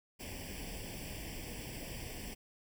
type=noise with comb filter; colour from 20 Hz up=pink; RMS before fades=-44 dBFS; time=0.19-2.35 s; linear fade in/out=20 ms; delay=0.38 ms; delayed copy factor=+0.9; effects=none